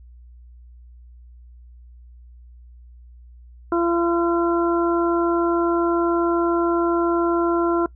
harmonic tone, 340.9 Hz, F4, 42 cents flat, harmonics 1 / 2 / 3 / 4, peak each -18 / -27 / -27 / -26 dBFS, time 3.72-7.86 s, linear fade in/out 2 ms, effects noise-tail reverb RT60 0.1 s tail -22 dB re dry + added 60 Hz sine -42 dBFS peak until 7.95 s

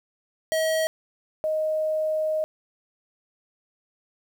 square / sine tone pair in turn, 638 / 623.4 Hz, D#5 / D#5, +43 / +3 cents, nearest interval unison, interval 40 cents, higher first, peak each -22 dBFS, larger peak neither, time 0.52-0.87 / 1.44-2.44 s, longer second, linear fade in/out 0 ms, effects 9-bit

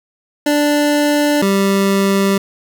25% pulse tone pair in turn, 293.7 / 196.42 Hz, D4 / G3, 0 / +4 cents, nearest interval perfect fifth, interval 696 cents, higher first, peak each -8 dBFS, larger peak neither, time 0.46-1.42 / 1.42-2.38 s, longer neither, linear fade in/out 5 ms, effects none

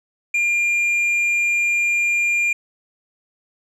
sine tone with tanh clipping, 2400 Hz, D7, 37 cents sharp, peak -17 dBFS, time 0.34-2.53 s, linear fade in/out 5 ms, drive 4 dB, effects none

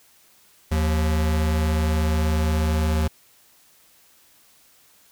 square tone pair together, 77.78 / 176.79 Hz, D#2 / F3, 0 / +21 cents, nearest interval octave + major second, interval 1421 cents, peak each -20 / -30 dBFS, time 0.71-3.08 s, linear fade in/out 10 ms, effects white hiss -56 dBFS RMS until 5.11 s

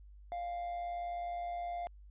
triangle tone with amplitude modulation, 698.5 Hz, F5, in tune, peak -33 dBFS, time 0.32-1.87 s, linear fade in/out 0 ms, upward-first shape sine, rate 119 Hz, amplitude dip 35%, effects added 50 Hz sine -52 dBFS peak until 2.1 s + resampled to 8000 Hz

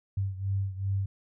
sine beating tone pair, 96.9 / 99.5 Hz, G2 / G2, -20 / +26 cents, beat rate 2.6 Hz, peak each -29 / -33 dBFS, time 0.17-1.06 s, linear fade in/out 5 ms, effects none

